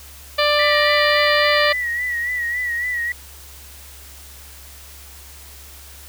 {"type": "harmonic tone", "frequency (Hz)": 591, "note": "D5", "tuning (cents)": 11, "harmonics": [1, 2, 3, 4, 5, 6, 7, 8], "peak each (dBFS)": [-18, -21, -23, -24, -25, -26, -26, -27], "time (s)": [0.38, 1.73], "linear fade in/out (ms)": 10}
{"type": "tone with vibrato", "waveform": "sine", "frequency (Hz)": 1933, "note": "B6", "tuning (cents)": -38, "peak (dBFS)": -20, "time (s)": [0.59, 3.12], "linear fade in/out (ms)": 2, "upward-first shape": "sine", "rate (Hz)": 3.6, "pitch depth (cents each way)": 57}
{"effects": ["added 69 Hz sine -42 dBFS peak until 6.08 s", "white hiss -42 dBFS RMS until 6.08 s"]}